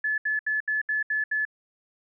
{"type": "tone bursts", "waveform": "sine", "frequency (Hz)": 1724, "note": "A6", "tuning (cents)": -36, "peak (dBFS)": -23, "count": 7, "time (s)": [0.04, 1.452], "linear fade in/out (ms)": 5, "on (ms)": 140, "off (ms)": 72, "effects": []}